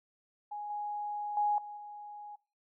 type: tone with level steps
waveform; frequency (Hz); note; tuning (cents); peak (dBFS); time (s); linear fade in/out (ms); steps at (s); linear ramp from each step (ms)
sine; 830.6; G#5; 0; -37 / -34 / -26 / -41 / -43; 0.51-2.36; 10; 0.7 / 1.37 / 1.58 / 1.77; 2
effects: noise-tail reverb RT60 0.3 s tail -20 dB re dry